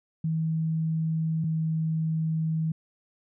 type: tone pair in turn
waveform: sine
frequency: 160.5 / 159.83 Hz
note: E3 / D#3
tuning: -46 / +47 cents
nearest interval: unison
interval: 7 cents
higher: first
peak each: -24 dBFS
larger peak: neither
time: 0.24-1.44 / 1.44-2.72 s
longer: second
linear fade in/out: 5 ms
effects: none